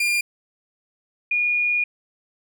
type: tone pair in turn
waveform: 40% pulse / sine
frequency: 2404 / 2439 Hz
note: D7 / D#7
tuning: +40 / -35 cents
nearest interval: unison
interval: 25 cents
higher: second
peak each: -18 dBFS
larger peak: neither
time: 0-0.21 / 1.31-1.84 s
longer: second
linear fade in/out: 5 ms
effects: none